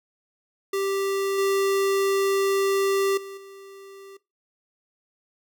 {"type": "tone with level steps", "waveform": "square", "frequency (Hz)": 392, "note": "G4", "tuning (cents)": 0, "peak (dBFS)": [-24, -21, -37, -43], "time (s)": [0.73, 4.17], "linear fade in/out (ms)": 5, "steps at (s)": [1.38, 3.17, 3.37], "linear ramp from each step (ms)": 5, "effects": ["noise-tail reverb RT60 0.2 s tail -18 dB re dry"]}